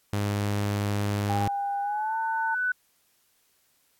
sawtooth tone, 102.3 Hz, G#2, 26 cents flat, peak -21 dBFS, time 0.13-1.48 s, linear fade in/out 0 ms
sine tone with exponential growth, 1494 Hz, F#6, 16 cents sharp, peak -22 dBFS, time 0.97-2.72 s, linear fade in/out 5 ms, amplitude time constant 380 ms
sine tone with pitch glide, 803 to 896.1 Hz, G5 to A5, +41 to +31 cents, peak -26 dBFS, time 1.29-2.55 s, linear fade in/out 10 ms, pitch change +190 cents, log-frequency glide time 1.82-2.16 s
effects white hiss -67 dBFS RMS until 3.99 s + AAC 64 kbps

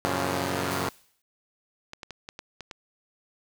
5% pulse chord, Gb major seventh, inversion none, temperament equal, 92.5 / 116.54 / 138.59 / 174.61 Hz, Gb2 / Bb2 / Db3 / F3, 0 / 0 / 0 / 0 cents, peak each -19 / -24 / -20 / -23 dBFS, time 0.05-0.89 s, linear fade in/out 0 ms
white noise with exponential decay, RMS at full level -37 dBFS, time 0.71-1.22 s, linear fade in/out 2 ms, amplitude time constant 110 ms
clicks, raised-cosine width 0.2 ms, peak -21 dBFS, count 7, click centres 1.934 / 2.032 / 2.107 / 2.289 / 2.391 / 2.607 / 2.712 s
effects none

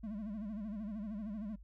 triangle tone with vibrato, 211.2 Hz, G#3, 29 cents sharp, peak -37 dBFS, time 0.03-1.56 s, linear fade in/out 10 ms, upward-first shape sine, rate 13 Hz, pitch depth 120 cents each way, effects noise-tail reverb RT60 0.1 s tail -23 dB re dry + added 50 Hz sine -52 dBFS peak until 1.63 s

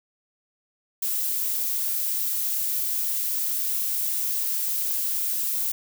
violet noise, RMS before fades -26 dBFS, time 1.02-5.72 s, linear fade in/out 5 ms, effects none

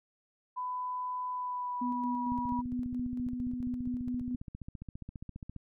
sine tone with pitch glide, 1000 to 969.8 Hz, B5 to B5, +21 to -32 cents, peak -33 dBFS, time 0.56-2.62 s, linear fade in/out 20 ms, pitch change -53 cents, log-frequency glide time 1.31-2.23 s
sine tone with tremolo, 247.6 Hz, B3, 5 cents sharp, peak -31 dBFS, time 1.81-4.36 s, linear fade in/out 10 ms, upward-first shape square, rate 4.4 Hz, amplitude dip 30%
click train, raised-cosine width 5 ms, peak -30 dBFS, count 49, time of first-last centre 2.32-5.563 s, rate 14.8 Hz
effects none

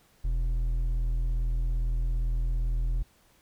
sine tone with hard clipping, 41.2 Hz, E1, in tune, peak -26 dBFS, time 0.24-3.03 s, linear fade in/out 10 ms, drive 5 dB, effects pink hiss -63 dBFS RMS until 3.41 s

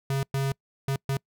square tone bursts at uneven times, 136.5 Hz, C#3, 26 cents flat, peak -25 dBFS, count 4, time 0.1-0.23 / 0.34-0.52 / 0.88-0.96 / 1.09-1.17 s, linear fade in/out 2 ms, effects noise-tail reverb RT60 0.1 s tail -26 dB re dry

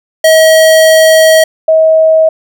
square / sine tone pair in turn, 638 / 638 Hz, D#5 / D#5, +43 / +43 cents, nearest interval unison, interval 0 cents, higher neither, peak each -3 dBFS, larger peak neither, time 0.24-1.44 / 1.68-2.29 s, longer first, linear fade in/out 5 ms, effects none

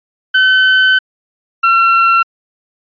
35% pulse tone pair in turn, 1524 / 1357.7 Hz, G6 / F6, -49 / -49 cents, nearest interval major second, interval 200 cents, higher first, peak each -5 dBFS, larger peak neither, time 0.34-0.99 / 1.63-2.23 s, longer first, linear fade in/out 10 ms, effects resampled to 11025 Hz

